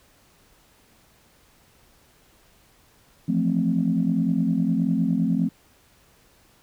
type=chord; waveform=sine; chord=F major seventh; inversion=third; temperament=equal; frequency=164.81 / 174.61 / 220 / 261.6 Hz; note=E3 / F3 / A3 / C4; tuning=0 / 0 / 0 / 0 cents; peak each=-29 / -23 / -24 / -24 dBFS; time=3.28-5.49 s; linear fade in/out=10 ms; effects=tanh soft clip ceiling -10 dBFS + pink hiss -58 dBFS RMS until 6.62 s